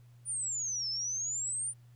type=exponential two-way sweep; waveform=sine; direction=down then up; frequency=9490 to 5200 to 9340 Hz; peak=-32 dBFS; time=0.25-1.74 s; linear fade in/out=50 ms; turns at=0.89 s; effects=added 120 Hz sine -54 dBFS peak until 1.95 s + pink hiss -71 dBFS RMS until 1.95 s